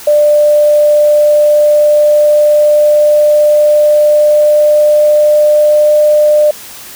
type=tone with pitch glide; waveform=sine; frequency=594 to 599.9 Hz; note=D5 to D5; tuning=+20 to +37 cents; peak=-4 dBFS; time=0.07-6.51 s; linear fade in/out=5 ms; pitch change=+17 cents; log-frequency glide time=0.35-6.11 s; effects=white hiss -30 dBFS RMS until 6.95 s